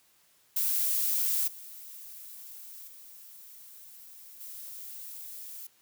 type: noise with level steps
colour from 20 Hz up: violet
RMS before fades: -28 / -46 / -50 / -43 dBFS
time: 0.56-5.67 s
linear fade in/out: 5 ms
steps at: 1.47 / 2.87 / 4.4 s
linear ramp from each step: 10 ms
effects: white hiss -65 dBFS RMS until 5.81 s + high-pass 60 Hz 12 dB/octave